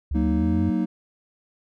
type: exponential sweep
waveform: sine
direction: up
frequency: 69.3 to 93 Hz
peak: -23 dBFS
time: 0.11-0.7 s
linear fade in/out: 5 ms
type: chord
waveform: triangle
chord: D# minor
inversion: first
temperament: just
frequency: 186.68 / 233.3 / 311.1 Hz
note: F#3 / A#3 / D#4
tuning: +16 / +2 / 0 cents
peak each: -23 dBFS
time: 0.14-0.86 s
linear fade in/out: 20 ms
effects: none